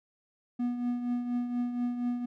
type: tone with tremolo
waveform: triangle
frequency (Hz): 243.3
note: B3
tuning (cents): -26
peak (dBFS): -24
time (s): 0.59-2.26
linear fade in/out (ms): 10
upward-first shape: triangle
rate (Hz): 4.2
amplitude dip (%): 60
effects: none